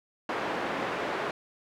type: band-pass noise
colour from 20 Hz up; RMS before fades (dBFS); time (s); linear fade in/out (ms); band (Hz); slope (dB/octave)
pink; -32; 0.29-1.31; 2; 320 to 1900; 12
effects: none